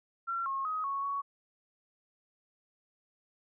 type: tone with pitch steps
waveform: sine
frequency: 1363 / 1084 / 1260 / 1106 / 1118 Hz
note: F6 / C#6 / D#6 / C#6 / C#6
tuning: -43 / -39 / +21 / -4 / +14 cents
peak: -31 dBFS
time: 0.27-1.22 s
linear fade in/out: 20 ms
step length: 190 ms
effects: none